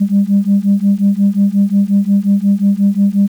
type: beating tone pair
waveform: sine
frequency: 197.1 / 202.7 Hz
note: G3 / G#3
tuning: +10 / -42 cents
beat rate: 5.6 Hz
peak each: -11 dBFS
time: 0-3.28 s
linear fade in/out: 20 ms
effects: tanh soft clip ceiling -3 dBFS + 7-bit